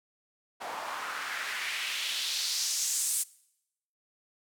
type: noise with band-pass filter sweep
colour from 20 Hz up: white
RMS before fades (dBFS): -33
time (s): 0.6-3.24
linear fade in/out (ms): 20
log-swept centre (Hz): 770 to 9400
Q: 2.1
effects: noise-tail reverb RT60 0.8 s tail -22 dB re dry